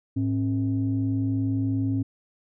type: tone pair together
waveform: sine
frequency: 107.15 / 270 Hz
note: A2 / C#4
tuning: -45 / -45 cents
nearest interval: octave + major third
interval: 1600 cents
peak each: -24 dBFS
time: 0.16-2.03 s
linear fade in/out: 10 ms
effects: tanh soft clip ceiling -16 dBFS